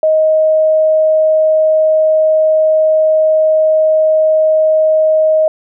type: tone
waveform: sine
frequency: 627 Hz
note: D#5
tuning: 13 cents sharp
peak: -7 dBFS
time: 0.03-5.48 s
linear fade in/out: 2 ms
effects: none